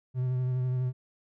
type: tone with vibrato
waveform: triangle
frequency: 127.1 Hz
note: C3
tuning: 50 cents flat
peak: -24 dBFS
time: 0.14-0.93 s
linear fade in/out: 50 ms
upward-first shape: triangle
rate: 12 Hz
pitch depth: 27 cents each way
effects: none